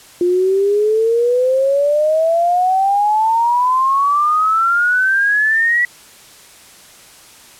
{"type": "exponential sweep", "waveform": "sine", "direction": "up", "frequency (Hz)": [349.2, 1954], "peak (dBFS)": -11, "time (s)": [0.21, 5.85], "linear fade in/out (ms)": 2, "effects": ["white hiss -42 dBFS RMS until 7.59 s", "low-pass 11000 Hz 12 dB/octave"]}